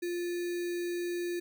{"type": "tone with sample-and-hold", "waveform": "sine", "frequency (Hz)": 349.2, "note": "F4", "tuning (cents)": 0, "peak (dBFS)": -31, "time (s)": [0.02, 1.4], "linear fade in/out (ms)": 10, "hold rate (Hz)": 2100, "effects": []}